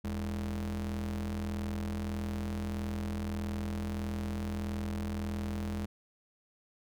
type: ring-modulated tone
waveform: square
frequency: 62.1 Hz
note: B1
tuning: 10 cents sharp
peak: -31 dBFS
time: 0.04-5.86 s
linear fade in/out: 10 ms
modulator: 145 Hz
effects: none